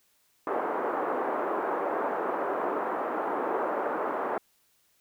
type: band-pass noise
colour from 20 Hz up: pink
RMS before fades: -30 dBFS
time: 0.47-4.38 s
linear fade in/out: 2 ms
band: 340 to 1300 Hz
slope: 24 dB/octave
effects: white hiss -68 dBFS RMS until 5 s